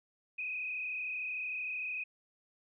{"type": "tone with frequency modulation", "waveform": "sine", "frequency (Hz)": 2507, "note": "D#7", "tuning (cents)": 12, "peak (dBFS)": -35, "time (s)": [0.38, 2.04], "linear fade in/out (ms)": 10, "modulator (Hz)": 33.2, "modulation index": 2, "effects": []}